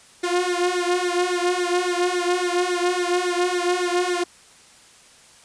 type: tone with flanger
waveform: sawtooth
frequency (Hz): 356.3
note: F4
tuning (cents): +35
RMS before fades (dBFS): -22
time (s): 0.23-4.24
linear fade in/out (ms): 10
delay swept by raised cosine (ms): 0.5 to 2.8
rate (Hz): 3.6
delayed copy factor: +1
effects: white hiss -50 dBFS RMS until 5.44 s + resampled to 22050 Hz